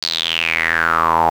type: tone with band-pass filter sweep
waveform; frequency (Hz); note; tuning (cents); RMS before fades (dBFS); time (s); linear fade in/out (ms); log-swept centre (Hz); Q
sawtooth; 82.41; E2; 0; -17; 0.02-1.3; 10; 4600 to 800; 7
effects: 7-bit